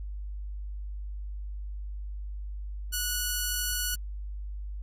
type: tone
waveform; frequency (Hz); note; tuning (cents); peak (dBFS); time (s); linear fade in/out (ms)
5% pulse; 1469; F#6; -13; -17; 2.92-3.96; 20
effects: added 50 Hz sine -34 dBFS peak until 4.82 s + AAC 48 kbps